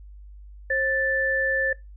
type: tone pair together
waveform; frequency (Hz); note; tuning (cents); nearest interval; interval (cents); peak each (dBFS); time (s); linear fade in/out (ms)
sine; 533.9 / 1760; C5 / A6; +35 / 0; octave + major sixth; 2065; -26 / -22; 0.7-1.73; 5
effects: noise-tail reverb RT60 0.2 s tail -21 dB re dry + added 50 Hz sine -41 dBFS peak until 1.96 s